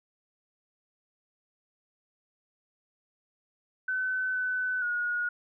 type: tone with pitch steps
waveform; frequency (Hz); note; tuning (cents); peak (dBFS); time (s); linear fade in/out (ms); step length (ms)
sine; 1516 / 1506 / 1445; F#6 / F#6 / F#6; +42 / +30 / -41; -27; 3.88-5.29; 5; 470
effects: none